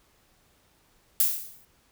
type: noise with exponential decay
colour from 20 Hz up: violet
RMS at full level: -19 dBFS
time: 1.2-1.65 s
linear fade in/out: 2 ms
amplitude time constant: 96 ms
effects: pink hiss -64 dBFS RMS until 1.91 s